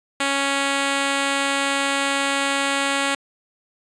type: tone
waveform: 5% pulse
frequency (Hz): 277.3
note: C#4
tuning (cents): +1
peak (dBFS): -8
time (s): 0.2-3.15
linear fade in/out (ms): 5
effects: resampled to 22050 Hz